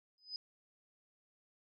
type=tone with exponential growth; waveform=sine; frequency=5010 Hz; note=D#8; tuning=11 cents sharp; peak=-36 dBFS; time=0.18-0.36 s; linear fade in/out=1 ms; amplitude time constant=39 ms; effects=none